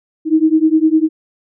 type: beating tone pair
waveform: sine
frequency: 311.1 / 321 Hz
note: D#4 / E4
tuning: 0 / -46 cents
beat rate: 9.9 Hz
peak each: -12 / -12 dBFS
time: 0.25-1.09 s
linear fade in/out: 50 ms
effects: none